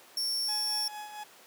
40% pulse tone, 5460 Hz, F8, 40 cents flat, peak -28 dBFS, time 0.17-0.88 s, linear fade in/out 2 ms
40% pulse tone with tremolo, 842 Hz, G#5, 24 cents sharp, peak -37 dBFS, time 0.48-1.24 s, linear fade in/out 10 ms, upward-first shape sine, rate 4.4 Hz, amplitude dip 50%
effects pink hiss -54 dBFS RMS until 1.46 s + high-pass 400 Hz 12 dB/octave

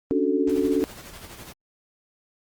sine chord, D major seventh, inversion third, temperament equal, 277.2 / 293.7 / 370 / 440 Hz, C#4 / D4 / F#4 / A4, 0 / 0 / 0 / 0 cents, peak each -25 dBFS, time 0.11-0.84 s, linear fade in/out 0 ms
pink noise with tremolo, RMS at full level -40 dBFS, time 0.47-1.53 s, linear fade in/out 5 ms, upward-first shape sine, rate 12 Hz, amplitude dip 50%
effects Opus 24 kbps

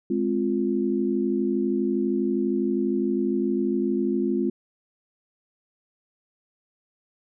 sine chord, F minor, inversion first, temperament just, 209.5 / 261.9 / 349.2 Hz, Ab3 / C4 / F4, +15 / +2 / 0 cents, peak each -26 / -26 / -25 dBFS, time 0.1-4.5 s, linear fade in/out 5 ms, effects none

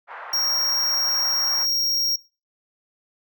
white band-pass noise, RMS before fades -37 dBFS, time 0.07-1.67 s, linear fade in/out 50 ms, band 660 to 1600 Hz, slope 24 dB/octave
square tone, 5588 Hz, F8, in tune, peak -20 dBFS, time 0.33-2.16 s, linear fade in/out 5 ms
effects noise-tail reverb RT60 0.3 s tail -21 dB re dry

